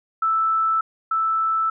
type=tone pair in turn; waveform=sine; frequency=1318.5 / 1318.5 Hz; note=E6 / E6; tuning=0 / 0 cents; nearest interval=unison; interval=0 cents; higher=neither; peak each=-17 / -18 dBFS; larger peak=first; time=0.22-0.81 / 1.11-1.7 s; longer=neither; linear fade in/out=5 ms; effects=none